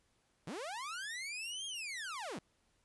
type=linear two-way sweep; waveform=sawtooth; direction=up then down; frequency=129.1 to 3273 to 129.1 Hz; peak=-37 dBFS; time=0.47-2.39 s; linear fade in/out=5 ms; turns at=1.66 s; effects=pink hiss -75 dBFS RMS until 2.84 s + resampled to 24000 Hz